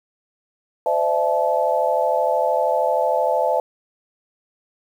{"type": "tone cluster", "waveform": "sine", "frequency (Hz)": [515, 595, 668, 865], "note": ["C5", "D5", "E5", "A5"], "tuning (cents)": [-28, 22, 23, -30], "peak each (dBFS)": -22, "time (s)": [0.86, 3.6], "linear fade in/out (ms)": 2, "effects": ["8-bit"]}